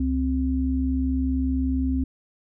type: tone pair together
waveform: sine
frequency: 68.69 / 261.6 Hz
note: C#2 / C4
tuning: -15 / 0 cents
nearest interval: octave + major seventh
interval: 2315 cents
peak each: -24 / -23 dBFS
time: 0-2.04 s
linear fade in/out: 5 ms
effects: none